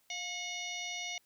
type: harmonic tone with a mistuned harmonic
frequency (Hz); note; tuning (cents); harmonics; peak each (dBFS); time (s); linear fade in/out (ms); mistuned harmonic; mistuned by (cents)
726; F#5; -33; 1 / 3 / 4 / 5 / 6 / 7 / 8 / 9; -47 / -41 / -44 / -45 / -51 / -55 / -44 / -56; 0.1-1.18; 2; 1; -44
effects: white hiss -71 dBFS RMS until 1.25 s

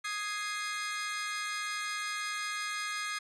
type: chord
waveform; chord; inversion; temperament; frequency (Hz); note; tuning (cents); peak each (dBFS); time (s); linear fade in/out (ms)
sawtooth; Ab major; second; equal; 1244.5 / 1661.2 / 2093; Eb6 / Ab6 / C7; 0 / 0 / 0; -34 / -35 / -35; 0.04-3.19; 10
effects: resampled to 22050 Hz

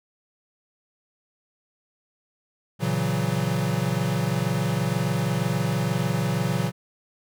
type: chord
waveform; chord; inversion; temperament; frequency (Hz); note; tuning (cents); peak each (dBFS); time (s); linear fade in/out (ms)
square; F# dominant seventh; first; equal; 116.54 / 138.59 / 164.81 / 185; A#2 / C#3 / E3 / F#3; 0 / 0 / 0 / 0; -29 / -28 / -29 / -29; 2.79-6.72; 50
effects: none

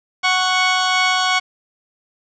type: tone pair together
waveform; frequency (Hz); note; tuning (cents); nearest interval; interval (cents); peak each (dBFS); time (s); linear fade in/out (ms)
15% pulse; 740 / 1108.7; F#5 / C#6; 0 / 0; perfect fifth; 700; -11; 0.23-1.4; 20
effects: resampled to 16000 Hz + 7-bit

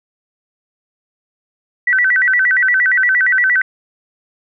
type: tone with vibrato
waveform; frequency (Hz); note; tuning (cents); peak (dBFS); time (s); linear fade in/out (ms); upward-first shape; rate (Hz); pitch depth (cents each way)
sine; 1729; A6; -31; -10; 1.87-3.62; 5; square; 8.6; 210
effects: none

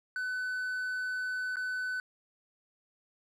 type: tone with dropouts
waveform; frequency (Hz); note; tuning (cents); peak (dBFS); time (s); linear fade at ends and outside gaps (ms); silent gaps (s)
triangle; 1505; F#6; +29; -30; 0.16-2; 1; 1.558-1.568
effects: resampled to 32000 Hz

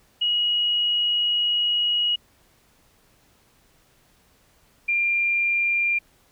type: tone pair in turn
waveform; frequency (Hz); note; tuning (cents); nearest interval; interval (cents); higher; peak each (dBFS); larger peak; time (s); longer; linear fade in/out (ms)
sine; 2900 / 2390; F#7 / D7; -35 / +30; minor third; 335; first; -19; neither; 0.21-2.16 / 4.88-5.99; first; 10
effects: pink hiss -60 dBFS RMS until 6.31 s

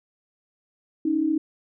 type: tone pair together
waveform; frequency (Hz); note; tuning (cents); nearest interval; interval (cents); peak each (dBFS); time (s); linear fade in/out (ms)
sine; 281.2 / 315.6; C#4 / D#4; +25 / +25; major second; 200; -26 / -21; 1.05-1.38; 5
effects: none

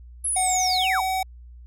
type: linear sweep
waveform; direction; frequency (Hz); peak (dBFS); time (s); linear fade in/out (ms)
sine; down; 11175 to 634; -22; 0.24-1.02; 10
type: tone with pitch glide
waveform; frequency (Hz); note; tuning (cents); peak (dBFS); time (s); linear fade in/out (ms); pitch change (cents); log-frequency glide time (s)
square; 740 to 755.1; F#5 to F#5; 0 to +35; -23; 0.36-1.23; 5; +35; 0.79-0.86
effects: added 60 Hz sine -41 dBFS peak until 1.66 s

